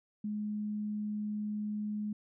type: tone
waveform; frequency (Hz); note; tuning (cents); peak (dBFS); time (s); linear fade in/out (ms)
sine; 210.2; G#3; +21; -33; 0.24-2.13; 5
effects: none